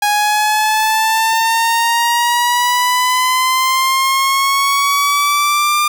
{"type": "exponential sweep", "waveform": "sawtooth", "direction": "up", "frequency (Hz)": [826, 1200], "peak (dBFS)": -8, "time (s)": [0.02, 5.88], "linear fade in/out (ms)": 5, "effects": []}